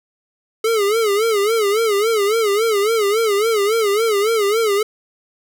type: tone with vibrato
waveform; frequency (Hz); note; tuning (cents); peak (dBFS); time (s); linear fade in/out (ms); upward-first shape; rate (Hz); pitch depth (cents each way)
square; 427.6; A4; -49; -15; 0.64-4.83; 5; sine; 3.6; 130
effects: none